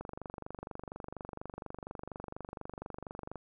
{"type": "click train", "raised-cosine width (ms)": 1, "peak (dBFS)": -27, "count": 82, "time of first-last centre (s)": [0.01, 3.357], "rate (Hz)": 24.2, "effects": []}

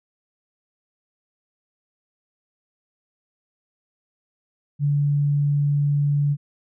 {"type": "tone", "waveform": "sine", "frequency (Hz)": 144.3, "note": "D3", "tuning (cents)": -30, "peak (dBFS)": -17, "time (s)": [4.79, 6.37], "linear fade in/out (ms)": 50, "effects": []}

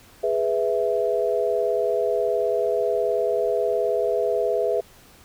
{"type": "chord", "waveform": "sine", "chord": "E major", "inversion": "first", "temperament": "equal", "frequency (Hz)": [415.3, 493.9, 659.3], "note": ["G#4", "B4", "E5"], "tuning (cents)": [0, 0, 0], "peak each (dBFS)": -24, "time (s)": [0.23, 4.81], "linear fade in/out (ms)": 10, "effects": ["pink hiss -51 dBFS RMS until 5.24 s"]}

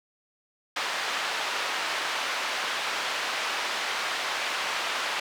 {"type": "band-pass noise", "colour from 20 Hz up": "pink", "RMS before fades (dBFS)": -30, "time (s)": [0.76, 5.2], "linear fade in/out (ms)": 5, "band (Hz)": [900, 4100], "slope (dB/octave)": 12, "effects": []}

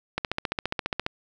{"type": "click train", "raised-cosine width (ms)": 0.3, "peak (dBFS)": -10, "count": 14, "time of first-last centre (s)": [0.18, 1.064], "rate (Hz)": 14.7, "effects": []}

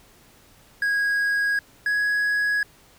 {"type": "tone pair in turn", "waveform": "triangle", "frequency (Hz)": [1647, 1669], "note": ["G#6", "G#6"], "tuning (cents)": [-15, 8], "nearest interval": "unison", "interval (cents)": 23, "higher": "second", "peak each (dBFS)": -18, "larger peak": "neither", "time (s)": [[0.82, 1.59], [1.86, 2.63]], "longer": "neither", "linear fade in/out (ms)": 2, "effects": ["pink hiss -54 dBFS RMS until 2.98 s"]}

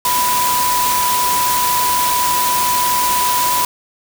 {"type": "tone in noise", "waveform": "sine", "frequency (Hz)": 987.8, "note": "B5", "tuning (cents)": 0, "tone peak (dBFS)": -15, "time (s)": [0.05, 3.65], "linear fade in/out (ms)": 2, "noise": "white", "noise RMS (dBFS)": -19, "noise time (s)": [0.05, 3.65], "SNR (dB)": 1, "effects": []}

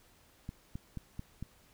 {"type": "clicks", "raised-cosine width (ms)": 5, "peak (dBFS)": -27, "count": 5, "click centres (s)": [0.491, 0.755, 0.973, 1.194, 1.426], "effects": ["pink hiss -64 dBFS RMS until 1.73 s"]}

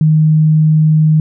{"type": "tone", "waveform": "sine", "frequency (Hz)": 155.56, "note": "D#3", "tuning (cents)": 0, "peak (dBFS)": -6, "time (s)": [0.01, 1.2], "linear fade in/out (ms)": 2, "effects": []}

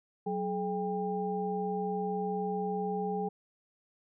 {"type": "tone cluster", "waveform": "sine", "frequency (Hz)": [186.3, 424.6, 798], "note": ["F#3", "G#4", "G5"], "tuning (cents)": [12, 38, 31], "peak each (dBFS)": [-35, -34, -35], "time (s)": [0.26, 3.29], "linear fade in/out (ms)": 10, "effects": []}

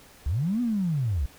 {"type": "linear two-way sweep", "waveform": "triangle", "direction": "up then down", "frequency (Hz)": [58.5, 249.7, 58.5], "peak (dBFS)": -19, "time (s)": [0.26, 1.26], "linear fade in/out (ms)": 5, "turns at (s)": 0.61, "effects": ["tanh soft clip ceiling -21 dBFS", "pink hiss -52 dBFS RMS until 1.38 s"]}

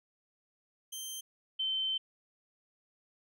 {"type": "tone pair in turn", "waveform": ["15% pulse", "sine"], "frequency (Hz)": [3136, 3089], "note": ["G7", "G7"], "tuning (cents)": [0, -26], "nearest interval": "unison", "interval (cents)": 26, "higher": "first", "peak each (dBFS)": [-32, -30], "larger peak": "second", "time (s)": [[0.92, 1.21], [1.59, 1.98]], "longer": "second", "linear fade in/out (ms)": 10, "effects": []}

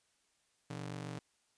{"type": "ring-modulated tone", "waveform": "sawtooth", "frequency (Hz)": 144.6, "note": "D3", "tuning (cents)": -27, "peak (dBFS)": -34, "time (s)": [0.7, 1.19], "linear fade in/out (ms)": 2, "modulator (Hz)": 23.7, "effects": ["white hiss -75 dBFS RMS until 1.57 s", "resampled to 22050 Hz"]}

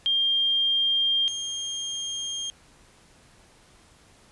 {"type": "tone pair in turn", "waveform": ["sine", "30% pulse"], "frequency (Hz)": [3200, 3214], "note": ["G7", "G7"], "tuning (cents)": [35, 43], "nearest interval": "unison", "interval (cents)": 8, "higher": "second", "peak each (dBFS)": [-20, -26], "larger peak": "first", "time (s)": [[0.06, 1.28], [1.28, 2.5]], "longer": "neither", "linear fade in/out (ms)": 0, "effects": ["pink hiss -56 dBFS RMS until 4.31 s", "resampled to 24000 Hz"]}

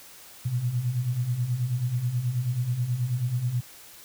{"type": "beating tone pair", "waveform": "sine", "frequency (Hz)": [116.54, 125.84], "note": ["A#2", "B2"], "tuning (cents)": [0, 33], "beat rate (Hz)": 9.3, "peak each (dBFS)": [-31, -25], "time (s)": [0.45, 3.61], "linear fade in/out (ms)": 10, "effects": ["white hiss -48 dBFS RMS until 4.04 s"]}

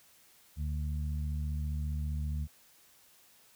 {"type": "harmonic tone", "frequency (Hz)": 75, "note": "D2", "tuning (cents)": 37, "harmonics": [1, 2, 3], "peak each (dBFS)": [-32, -39, -47], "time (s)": [0.56, 2.48], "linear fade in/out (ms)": 50, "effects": ["white hiss -62 dBFS RMS until 3.55 s"]}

